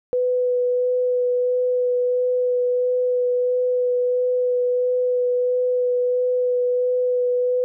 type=tone with vibrato; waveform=sine; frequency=496.8 Hz; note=B4; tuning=10 cents sharp; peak=-17 dBFS; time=0.13-7.64 s; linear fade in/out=0 ms; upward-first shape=sine; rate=1.5 Hz; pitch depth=11 cents each way; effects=none